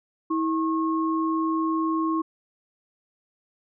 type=tone pair together; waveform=sine; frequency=322.7 / 1085.4 Hz; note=E4 / C#6; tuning=-37 / -37 cents; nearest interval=octave + major sixth; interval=2100 cents; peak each=-23 / -27 dBFS; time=0.3-2.22 s; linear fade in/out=10 ms; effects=none